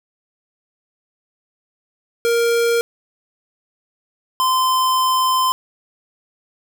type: tone pair in turn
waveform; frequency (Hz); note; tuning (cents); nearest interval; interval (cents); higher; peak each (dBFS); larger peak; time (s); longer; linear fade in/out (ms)
square; 467.5 / 1032.1; A#4 / C6; +5 / -24; octave + major second; 1371; second; -15; neither; 2.25-2.81 / 4.4-5.52; second; 0
effects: none